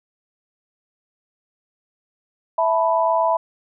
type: chord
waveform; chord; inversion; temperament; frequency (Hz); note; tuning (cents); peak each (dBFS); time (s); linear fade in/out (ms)
sine; E suspended fourth; none; equal; 659.3 / 880 / 987.8; E5 / A5 / B5; 0 / 0 / 0; -19 / -23 / -19; 2.58-3.37; 5
effects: none